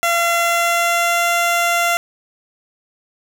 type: tone with pitch glide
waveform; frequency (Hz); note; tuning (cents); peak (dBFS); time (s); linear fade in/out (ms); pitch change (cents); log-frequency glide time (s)
15% pulse; 683 to 689.3; F5 to F5; -39 to -23; -8; 0.03-1.97; 0; +16; 0.35-1.29
effects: none